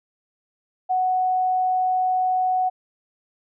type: tone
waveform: sine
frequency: 741 Hz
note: F#5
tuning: 2 cents sharp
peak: -18 dBFS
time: 0.89-2.7 s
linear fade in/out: 20 ms
effects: none